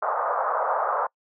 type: band-pass noise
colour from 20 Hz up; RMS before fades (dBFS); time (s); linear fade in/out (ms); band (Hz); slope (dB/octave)
white; -25; 0.02-1.07; 5; 510 to 1300; 48
effects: noise-tail reverb RT60 0.1 s tail -26 dB re dry